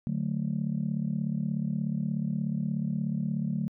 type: chord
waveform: sine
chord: D major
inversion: none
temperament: just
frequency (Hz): 146.83 / 183.54 / 220.2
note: D3 / F#3 / A3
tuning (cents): 0 / -14 / +2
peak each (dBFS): -31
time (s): 0.07-3.68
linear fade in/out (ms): 0
effects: tanh soft clip ceiling -19 dBFS